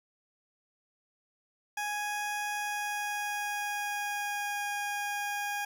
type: tone with pitch glide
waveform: 20% pulse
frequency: 830.6 to 818.2 Hz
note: G#5 to G#5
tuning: 0 to -26 cents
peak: -27 dBFS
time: 1.77-5.65 s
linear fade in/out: 5 ms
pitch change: -26 cents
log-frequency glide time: 2.51-4.64 s
effects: 10-bit